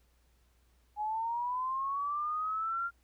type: linear sweep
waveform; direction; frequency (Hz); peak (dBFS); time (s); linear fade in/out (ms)
sine; up; 830 to 1396.9; -31; 0.96-2.91; 50
effects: added 60 Hz sine -66 dBFS peak until 3.03 s + pink hiss -73 dBFS RMS until 3.03 s